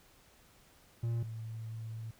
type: tone pair in turn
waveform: triangle / sine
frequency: 116.54 / 111.98 Hz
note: A#2 / A2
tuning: 0 / +31 cents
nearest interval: minor second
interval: 69 cents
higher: first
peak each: -29 / -39 dBFS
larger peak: first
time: 1.03-1.23 / 1.23-2.11 s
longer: second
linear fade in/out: 5 ms
effects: pink hiss -63 dBFS RMS until 2.19 s